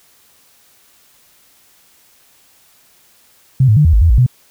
sine tone with pitch steps, 131.7 / 107.2 / 149.6 / 80.4 / 53.4 / 82.6 / 56.3 / 125.2 Hz, C3 / A2 / D3 / E2 / G#1 / E2 / A1 / B2, +12 / -45 / +32 / -43 / +49 / +4 / +40 / +24 cents, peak -6 dBFS, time 3.6-4.264 s, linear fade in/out 5 ms, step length 83 ms, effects white hiss -51 dBFS RMS until 4.5 s

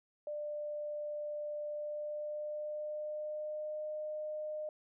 sine tone with pitch glide, 595 to 610.3 Hz, D5 to D#5, +22 to -34 cents, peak -37 dBFS, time 0.27-4.69 s, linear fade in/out 2 ms, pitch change +44 cents, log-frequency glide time 1.68-3.85 s, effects none

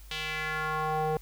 square tone with band-pass filter sweep, 155.56 Hz, D#3, in tune, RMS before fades -31 dBFS, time 0.11-1.17 s, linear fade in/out 2 ms, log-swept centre 3300 to 580 Hz, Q 2.3, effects added 50 Hz sine -46 dBFS peak until 1.21 s + white hiss -57 dBFS RMS until 1.21 s

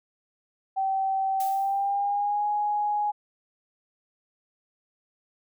sine tone with pitch glide, 772 to 832.2 Hz, G5 to G#5, -27 to +3 cents, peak -23 dBFS, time 0.76-3.12 s, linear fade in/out 20 ms, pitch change +130 cents, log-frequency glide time 1.42-2.47 s
blue noise with exponential decay, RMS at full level -37 dBFS, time 1.4-1.96 s, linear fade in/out 2 ms, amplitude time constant 120 ms
effects none

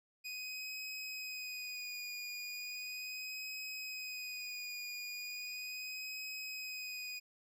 25% pulse tone with vibrato, 2489 Hz, D#7, in tune, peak -38 dBFS, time 0.24-7.2 s, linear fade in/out 20 ms, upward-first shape sine, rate 0.37 Hz, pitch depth 31 cents each way, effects none

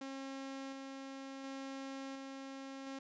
sawtooth tone with tremolo, 270 Hz, C#4, 45 cents flat, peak -39 dBFS, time 0.01-2.99 s, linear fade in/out 5 ms, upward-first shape square, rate 0.7 Hz, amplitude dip 25%, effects resampled to 16000 Hz

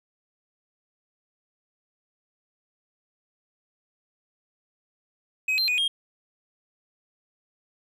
triangle tone with pitch steps, 2532 / 4140 / 2474 / 3232 Hz, D#7 / C8 / D#7 / G#7, +30 / -19 / -10 / -48 cents, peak -20 dBFS, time 5.48-5.88 s, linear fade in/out 5 ms, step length 100 ms, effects none

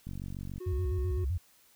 click train, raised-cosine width 5 ms, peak -28 dBFS, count 25, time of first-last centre 0.07-0.581 s, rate 47 Hz
triangle tone, 365.8 Hz, F#4, 20 cents flat, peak -36 dBFS, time 0.6-1.25 s, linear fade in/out 10 ms
sine tone with vibrato, 77.5 Hz, D#2, 6 cents flat, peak -28 dBFS, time 0.66-1.38 s, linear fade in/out 10 ms, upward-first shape square, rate 7.8 Hz, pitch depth 270 cents each way
effects white hiss -63 dBFS RMS until 1.75 s

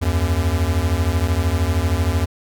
square beating tone pair, 78.4 / 91.4 Hz, D#2 / F#2, +14 / -21 cents, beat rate 13 Hz, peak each -20 dBFS, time 0.01-2.26 s, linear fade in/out 20 ms, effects none

